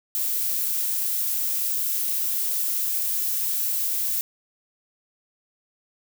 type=noise; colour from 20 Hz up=violet; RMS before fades=-25 dBFS; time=0.15-4.21 s; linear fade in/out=0 ms; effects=none